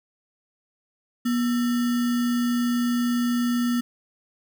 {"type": "tone with sample-and-hold", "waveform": "sine", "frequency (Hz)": 241.2, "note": "B3", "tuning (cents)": -41, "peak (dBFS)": -20, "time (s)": [1.25, 3.81], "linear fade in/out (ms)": 10, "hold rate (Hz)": 1575, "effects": []}